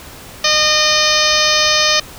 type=harmonic tone with a mistuned harmonic; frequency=611 Hz; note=D#5; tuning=32 cents flat; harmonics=1 / 2 / 3 / 4 / 5 / 6 / 7 / 8 / 9 / 10; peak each=-20 / -20 / -20 / -20 / -20 / -20 / -20 / -20 / -20 / -20 dBFS; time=0.44-2 s; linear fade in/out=5 ms; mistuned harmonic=9; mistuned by=-49 cents; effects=pink hiss -35 dBFS RMS until 2.18 s